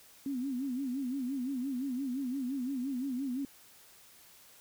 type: tone with vibrato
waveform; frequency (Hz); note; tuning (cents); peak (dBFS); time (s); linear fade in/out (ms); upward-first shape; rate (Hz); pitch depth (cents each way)
sine; 261.6; C4; 0; -32; 0.26-3.45; 2; sine; 5.8; 130
effects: white hiss -58 dBFS RMS until 4.6 s